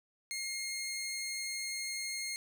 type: tone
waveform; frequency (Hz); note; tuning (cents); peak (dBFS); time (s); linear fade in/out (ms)
15% pulse; 2139; C7; +38; -30; 0.31-2.36; 0
effects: none